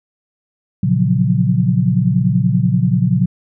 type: chord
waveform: sine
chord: Gb major seventh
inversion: first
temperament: equal with one note detuned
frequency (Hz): 117.69 / 138.59 / 174.61 / 185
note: Bb2 / Db3 / F3 / Gb3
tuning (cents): +17 / 0 / 0 / 0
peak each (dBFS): -17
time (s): 0.83-3.26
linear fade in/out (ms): 5
effects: none